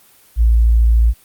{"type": "tone", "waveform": "sine", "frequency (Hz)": 56.9, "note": "A#1", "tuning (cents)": -41, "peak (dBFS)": -8, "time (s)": [0.36, 1.14], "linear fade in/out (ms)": 50, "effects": ["white hiss -49 dBFS RMS until 1.24 s", "Opus 32 kbps"]}